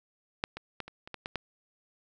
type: clicks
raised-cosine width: 0.3 ms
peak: -12 / -23 / -19 / -28 / -28 / -22 / -19 / -16 dBFS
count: 8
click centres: 0.439 / 0.57 / 0.803 / 0.88 / 1.075 / 1.143 / 1.259 / 1.357 s
effects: none